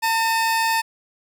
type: tone pair together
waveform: 30% pulse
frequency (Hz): 904.7 / 2559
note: A5 / D#7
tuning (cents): +48 / +48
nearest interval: octave + tritone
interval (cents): 1800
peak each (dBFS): -16 / -24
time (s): 0.02-0.82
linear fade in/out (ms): 20
effects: none